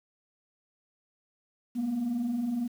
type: tone pair together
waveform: sine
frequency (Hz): 219 / 240.7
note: A3 / B3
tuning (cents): -8 / -44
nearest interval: major second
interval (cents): 164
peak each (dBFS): -35 / -26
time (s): 1.75-2.68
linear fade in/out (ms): 20
effects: tanh soft clip ceiling -25 dBFS + 9-bit